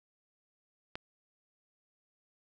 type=click; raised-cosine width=0.3 ms; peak=-22 dBFS; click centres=0.955 s; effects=none